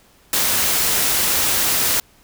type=noise; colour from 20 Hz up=white; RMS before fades=-18 dBFS; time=0.33-2 s; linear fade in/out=2 ms; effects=pink hiss -53 dBFS RMS until 2.23 s